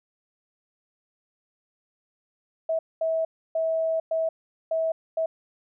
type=tone bursts at uneven times; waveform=sine; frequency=648 Hz; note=E5; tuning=30 cents flat; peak=-22 dBFS; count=6; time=2.69-2.79 / 3.01-3.25 / 3.55-4 / 4.11-4.29 / 4.71-4.92 / 5.17-5.26 s; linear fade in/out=5 ms; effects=none